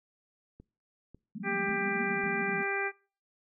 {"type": "click train", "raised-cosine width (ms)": 3, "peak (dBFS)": -37, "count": 4, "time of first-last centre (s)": [0.6, 2.239], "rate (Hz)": 1.83}
{"type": "band-pass noise", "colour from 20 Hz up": "white", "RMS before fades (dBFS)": -38, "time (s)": [1.35, 2.63], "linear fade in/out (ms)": 0, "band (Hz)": [170, 240], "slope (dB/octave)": 96}
{"type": "harmonic tone", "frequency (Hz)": 396, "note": "G4", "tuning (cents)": 18, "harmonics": [1, 2, 3, 4, 5, 6], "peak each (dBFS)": [-35, -37, -40, -35, -36, -36], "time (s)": [1.43, 2.92], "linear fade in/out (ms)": 50}
{"effects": ["noise-tail reverb RT60 0.4 s tail -24 dB re dry"]}